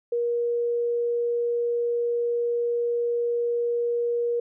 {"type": "tone", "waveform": "sine", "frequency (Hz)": 474.8, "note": "A#4", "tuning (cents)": 32, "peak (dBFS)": -22, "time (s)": [0.12, 4.4], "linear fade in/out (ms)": 5, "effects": []}